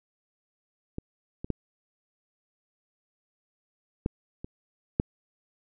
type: clicks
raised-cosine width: 3 ms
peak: -20 / -22 / -14 / -13 / -24 / -9 dBFS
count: 6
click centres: 0.984 / 1.445 / 1.503 / 4.061 / 4.445 / 4.999 s
effects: none

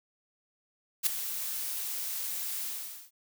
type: noise with ADSR envelope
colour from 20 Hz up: blue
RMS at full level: -23 dBFS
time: 1.03-3.11 s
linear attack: 36 ms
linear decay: 5 ms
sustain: -12 dB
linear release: 480 ms
effects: none

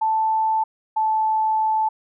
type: tone pair in turn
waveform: sine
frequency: 880 / 873.4 Hz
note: A5 / A5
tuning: 0 / -13 cents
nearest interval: unison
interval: 13 cents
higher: first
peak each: -17 dBFS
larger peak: neither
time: 0.01-0.64 / 0.96-1.89 s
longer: second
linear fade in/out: 10 ms
effects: none

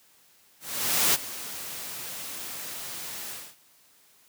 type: noise with ADSR envelope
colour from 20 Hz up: white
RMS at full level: -21 dBFS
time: 0.6-3.56 s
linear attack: 540 ms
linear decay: 27 ms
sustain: -16 dB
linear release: 250 ms
effects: white hiss -60 dBFS RMS until 4.28 s + high-pass 80 Hz 12 dB/octave

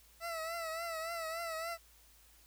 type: tone with vibrato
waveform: 20% pulse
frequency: 659.3 Hz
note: E5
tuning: in tune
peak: -33 dBFS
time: 0.2-1.78 s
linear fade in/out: 50 ms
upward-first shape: triangle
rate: 3.5 Hz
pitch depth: 71 cents each way
effects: added 55 Hz sine -65 dBFS peak until 2.46 s + white hiss -64 dBFS RMS until 2.46 s

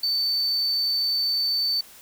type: tone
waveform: triangle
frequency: 4536 Hz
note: C#8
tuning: 39 cents sharp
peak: -20 dBFS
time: 0.03-1.81 s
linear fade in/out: 5 ms
effects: white hiss -48 dBFS RMS until 2.01 s

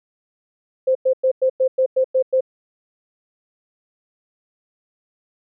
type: tone bursts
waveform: sine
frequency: 521 Hz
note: C5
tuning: 7 cents flat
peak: -13 dBFS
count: 9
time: 0.87-2.408 s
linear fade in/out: 10 ms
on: 82 ms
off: 100 ms
effects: none

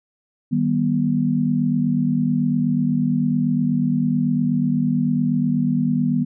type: chord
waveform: sine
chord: Eb augmented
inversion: none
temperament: just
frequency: 155.56 / 194.45 / 243.1 Hz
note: Eb3 / G3 / B3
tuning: 0 / -14 / -27 cents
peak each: -22 / -23 / -19 dBFS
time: 0.51-6.25 s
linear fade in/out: 20 ms
effects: none

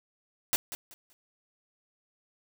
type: noise with echo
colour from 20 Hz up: white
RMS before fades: -26 dBFS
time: 0.53-0.56 s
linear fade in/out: 0 ms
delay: 190 ms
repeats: 3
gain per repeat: -12 dB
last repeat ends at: 1.13 s
effects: none

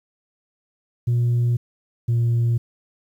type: tone pair in turn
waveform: sine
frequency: 120 / 117.6 Hz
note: B2 / A#2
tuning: -49 / +16 cents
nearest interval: unison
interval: 35 cents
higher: first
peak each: -14 dBFS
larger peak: neither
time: 1.07-1.57 / 2.08-2.58 s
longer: neither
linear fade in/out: 10 ms
effects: tanh soft clip ceiling -15 dBFS + 9-bit

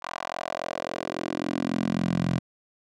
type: tone with high-pass filter sweep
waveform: 10% pulse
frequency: 43.65 Hz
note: F1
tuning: in tune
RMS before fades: -29 dBFS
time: 0.02-2.39 s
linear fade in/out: 10 ms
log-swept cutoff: 960 to 140 Hz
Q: 2.5
effects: low-pass 6000 Hz 12 dB/octave

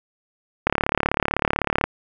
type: click train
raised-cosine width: 0.5 ms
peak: -3 dBFS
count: 43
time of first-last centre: 0.67-1.84 s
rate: 35.9 Hz
effects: none

